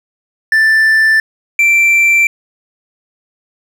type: tone pair in turn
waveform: triangle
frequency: 1768 / 2347 Hz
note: A6 / D7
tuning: +8 / -2 cents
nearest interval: perfect fourth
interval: 490 cents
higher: second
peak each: -5 dBFS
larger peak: neither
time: 0.52-1.2 / 1.59-2.27 s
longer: neither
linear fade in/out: 2 ms
effects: none